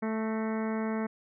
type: harmonic tone with a mistuned harmonic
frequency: 220 Hz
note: A3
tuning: in tune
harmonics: 1 / 2 / 3 / 4 / 5 / 6 / 7 / 8 / 9 / 10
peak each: -30 / -36 / -40 / -42 / -44 / -46 / -47 / -48 / -49 / -50 dBFS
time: 0.02-1.07 s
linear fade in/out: 10 ms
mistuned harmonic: 8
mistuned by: +52 cents
effects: none